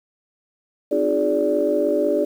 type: tone cluster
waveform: sine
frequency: 262.4 / 308.3 / 358.4 / 414.6 / 581 Hz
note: C4 / D#4 / F4 / G#4 / D5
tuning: +5 / -16 / +45 / -3 / -19 cents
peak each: -29 / -23 / -26 / -22 / -20 dBFS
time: 0.91-2.25 s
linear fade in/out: 10 ms
effects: tanh soft clip ceiling -6 dBFS + 8-bit